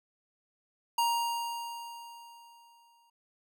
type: tone with exponential decay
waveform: square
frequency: 937 Hz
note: A#5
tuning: 9 cents sharp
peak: -25 dBFS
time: 0.98-3.1 s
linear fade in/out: 5 ms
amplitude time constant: 460 ms
effects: none